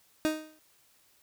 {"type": "tone with exponential decay", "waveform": "30% pulse", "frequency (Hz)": 311.1, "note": "D#4", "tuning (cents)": 0, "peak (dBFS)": -20, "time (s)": [0.25, 0.59], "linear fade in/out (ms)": 0, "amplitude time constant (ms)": 72, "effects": ["white hiss -65 dBFS RMS until 1.22 s"]}